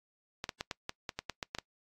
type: clicks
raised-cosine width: 0.2 ms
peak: -18 dBFS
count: 11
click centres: 0.441 / 0.492 / 0.609 / 0.712 / 0.894 / 1.092 / 1.19 / 1.297 / 1.428 / 1.549 / 1.586 s
effects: noise-tail reverb RT60 0.1 s tail -23 dB re dry + AAC 64 kbps